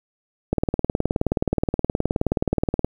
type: click train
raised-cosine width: 2 ms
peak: -6 dBFS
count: 45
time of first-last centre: 0.53-2.846 s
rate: 19 Hz
effects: 8-bit